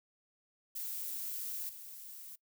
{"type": "noise with level steps", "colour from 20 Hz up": "violet", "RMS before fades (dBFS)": [-40, -49], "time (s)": [0.75, 2.36], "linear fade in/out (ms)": 10, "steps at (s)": 1.69, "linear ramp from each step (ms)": 2, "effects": ["noise-tail reverb RT60 0.1 s tail -22 dB re dry"]}